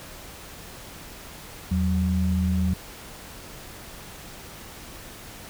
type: tone pair together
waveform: sine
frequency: 82.3 / 185.09 Hz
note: E2 / F#3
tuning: -2 / +1 cents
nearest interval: octave + major second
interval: 1403 cents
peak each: -23 dBFS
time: 1.71-2.74 s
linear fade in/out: 5 ms
effects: pink hiss -42 dBFS RMS until 5.49 s